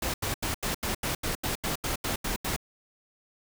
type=noise bursts; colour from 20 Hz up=pink; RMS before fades=-30 dBFS; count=13; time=0.02-2.564 s; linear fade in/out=5 ms; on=120 ms; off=82 ms; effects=none